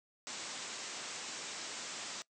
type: low-pass noise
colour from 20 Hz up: white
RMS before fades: -44 dBFS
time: 0.27-2.22 s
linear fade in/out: 0 ms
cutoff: 8100 Hz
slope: 96 dB/octave
effects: noise-tail reverb RT60 0.1 s tail -21 dB re dry + high-pass 200 Hz 12 dB/octave